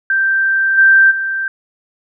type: tone with level steps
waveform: sine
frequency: 1568 Hz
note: G6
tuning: in tune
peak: -11 / -5 / -16 dBFS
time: 0.1-1.48 s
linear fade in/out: 2 ms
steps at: 0.77 / 1.1 s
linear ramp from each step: 20 ms
effects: none